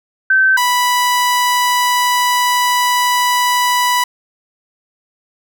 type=tone pair in turn; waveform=sine / sawtooth; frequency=1544 / 986 Hz; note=G6 / B5; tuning=-27 / -3 cents; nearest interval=minor sixth; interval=776 cents; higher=first; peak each=-8 dBFS; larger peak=neither; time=0.3-0.57 / 0.57-4.04 s; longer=second; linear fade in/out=5 ms; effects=none